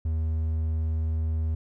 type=tone; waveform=triangle; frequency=79.6 Hz; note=D#2; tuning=40 cents sharp; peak=-22 dBFS; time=0.05-1.55 s; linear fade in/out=5 ms; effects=none